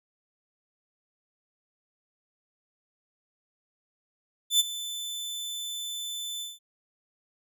sawtooth tone with ADSR envelope, 3520 Hz, A7, in tune, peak -14 dBFS, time 4.5-6.59 s, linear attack 97 ms, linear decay 24 ms, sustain -16 dB, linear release 180 ms, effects none

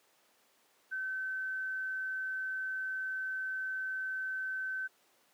sine tone, 1533 Hz, G6, 39 cents flat, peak -34 dBFS, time 0.91-4.88 s, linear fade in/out 20 ms, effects pink hiss -68 dBFS RMS until 5.33 s + high-pass 400 Hz 12 dB/octave

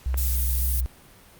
sine tone with pitch glide, 64.3 to 63.49 Hz, C2 to B1, -30 to +49 cents, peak -22 dBFS, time 0.06-0.86 s, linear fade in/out 0 ms, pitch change -21 cents, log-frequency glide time 0.4-0.47 s
click, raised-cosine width 0.5 ms, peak -18 dBFS, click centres 0.143 s
violet noise, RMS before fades -28 dBFS, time 0.17-0.81 s, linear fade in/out 10 ms
effects pink hiss -51 dBFS RMS until 1.39 s + Opus 48 kbps

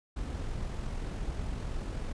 brown noise with amplitude modulation, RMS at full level -34 dBFS, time 0.16-2.13 s, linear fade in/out 10 ms, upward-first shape sine, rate 43.1 Hz, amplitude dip 30%, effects resampled to 22050 Hz

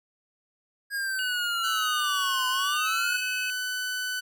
square linear two-way sweep, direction down then up, 1646 to 1018 to 1524 Hz, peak -28 dBFS, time 0.9-3.23 s, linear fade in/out 50 ms, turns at 2.48 s
sine tone with pitch glide, 2879 to 2580 Hz, F#7 to E7, -48 to -38 cents, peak -31 dBFS, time 1.19-3.5 s, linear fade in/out 0 ms, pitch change -190 cents, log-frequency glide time 2.72-2.89 s
sawtooth tone, 1500 Hz, F#6, 23 cents sharp, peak -25 dBFS, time 1.63-4.21 s, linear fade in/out 20 ms
effects none

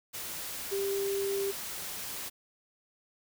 sine tone in noise, 395.1 Hz, G4, 14 cents sharp, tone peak -29 dBFS, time 0.71-1.52 s, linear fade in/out 20 ms, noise white, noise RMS -39 dBFS, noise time 0.13-2.3 s, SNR +7 dB, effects none

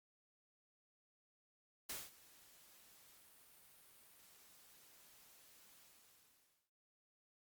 white noise with ADSR envelope, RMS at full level -44 dBFS, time 1.89-6.71 s, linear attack 7 ms, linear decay 200 ms, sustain -21 dB, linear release 930 ms, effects Opus 48 kbps

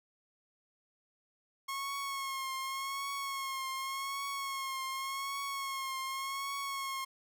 sawtooth tone with vibrato, 1087 Hz, C#6, 34 cents flat, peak -32 dBFS, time 1.68-7.05 s, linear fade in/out 10 ms, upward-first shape triangle, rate 0.87 Hz, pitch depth 45 cents each way, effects none

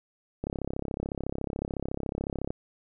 click train, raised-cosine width 2 ms, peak -18 dBFS, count 71, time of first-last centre 0.44-2.505 s, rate 33.9 Hz, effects none

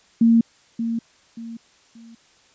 sine tone with echo, 229.7 Hz, A#3, 25 cents flat, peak -11 dBFS, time 0.21-0.41 s, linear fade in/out 5 ms, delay 580 ms, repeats 3, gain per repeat -10 dB, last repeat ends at 2.15 s, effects white hiss -56 dBFS RMS until 2.54 s + resampled to 16000 Hz

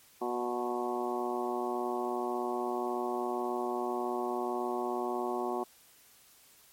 harmonic tone with a mistuned harmonic, 121.8 Hz, B2, 24 cents flat, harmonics 2 / 3 / 4 / 5 / 6 / 7 / 8 / 9, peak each -40 / -34 / -45 / -42 / -37 / -40 / -44 / -41 dBFS, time 0.21-5.64 s, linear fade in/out 10 ms, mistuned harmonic 7, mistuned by +33 cents, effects white hiss -60 dBFS RMS until 6.72 s + MP3 64 kbps

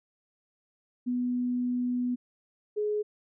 sine tone pair in turn, 246.9 / 420.4 Hz, B3 / G#4, 0 / +21 cents, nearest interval major sixth, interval 921 cents, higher second, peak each -26 dBFS, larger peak neither, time 1.06-2.16 / 2.76-3.03 s, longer first, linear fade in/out 20 ms, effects none

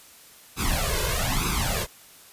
pink noise with flanger, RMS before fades -25 dBFS, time 0.56-1.87 s, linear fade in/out 50 ms, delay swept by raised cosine 0.79 to 1.99 ms, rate 1.1 Hz, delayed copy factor +1, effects white hiss -50 dBFS RMS until 2.32 s + resampled to 32000 Hz

